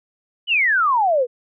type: exponential sweep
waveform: sine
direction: down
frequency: 3061 to 464.9 Hz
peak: -14 dBFS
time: 0.47-1.27 s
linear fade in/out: 50 ms
effects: none